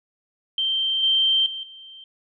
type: tone with level steps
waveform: sine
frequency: 3136 Hz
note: G7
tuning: in tune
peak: -20 / -16 / -29 / -40 dBFS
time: 0.58-2.04 s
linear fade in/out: 2 ms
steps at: 1.03 / 1.46 / 1.63 s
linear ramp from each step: 2 ms
effects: none